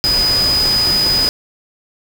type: tone in noise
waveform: sine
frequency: 4978 Hz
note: D#8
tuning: in tune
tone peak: -12 dBFS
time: 0.04-1.29 s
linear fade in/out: 0 ms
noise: pink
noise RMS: -22 dBFS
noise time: 0.04-1.29 s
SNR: +7 dB
effects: none